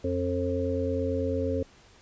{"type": "harmonic tone", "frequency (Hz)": 89, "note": "F2", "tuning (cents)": 33, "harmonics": [1, 3, 5, 6], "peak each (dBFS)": [-31, -31, -31, -31], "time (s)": [0.04, 1.63], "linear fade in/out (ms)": 5, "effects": ["pink hiss -56 dBFS RMS until 2.01 s", "resampled to 16000 Hz"]}